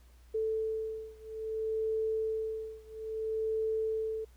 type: beating tone pair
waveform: sine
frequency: 440 / 440.6 Hz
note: A4 / A4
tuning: 0 / +2 cents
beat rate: 0.6 Hz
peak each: -34 / -35 dBFS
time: 0.34-4.25 s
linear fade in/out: 10 ms
effects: added 60 Hz sine -55 dBFS peak until 4.36 s + pink hiss -67 dBFS RMS until 4.36 s